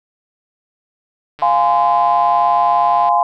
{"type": "click train", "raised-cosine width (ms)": 0.3, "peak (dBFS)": -19, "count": 254, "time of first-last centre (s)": [1.39, 3.088], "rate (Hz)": 149}
{"type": "chord", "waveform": "sine", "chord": "F minor", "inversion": "none", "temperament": "equal with one note detuned", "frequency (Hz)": [698.5, 830.6, 1030.9], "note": ["F5", "Ab5", "C6"], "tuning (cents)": [0, 0, -26], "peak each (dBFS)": -15, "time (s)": [1.42, 3.23], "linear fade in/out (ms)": 2}
{"effects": []}